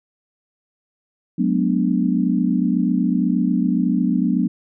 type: chord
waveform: sine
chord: G# half-diminished seventh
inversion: third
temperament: equal with one note detuned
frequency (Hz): 185 / 213.1 / 246.9 / 293.7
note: F#3 / G#3 / B3 / D4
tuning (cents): 0 / +45 / 0 / 0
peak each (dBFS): -20 / -23 / -20 / -23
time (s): 1.38-4.48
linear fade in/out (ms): 10
effects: none